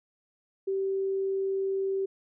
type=tone; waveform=sine; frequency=387.4 Hz; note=G4; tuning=20 cents flat; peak=-26 dBFS; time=0.67-2.06 s; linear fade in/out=10 ms; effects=none